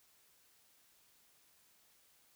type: silence
effects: white hiss -69 dBFS RMS until 2.35 s